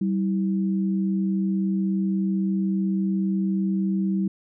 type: tone pair together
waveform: sine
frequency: 193 / 324.6 Hz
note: G3 / E4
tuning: -27 / -27 cents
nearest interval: major sixth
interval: 900 cents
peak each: -21 / -30 dBFS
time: 0.01-4.28 s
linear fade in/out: 5 ms
effects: none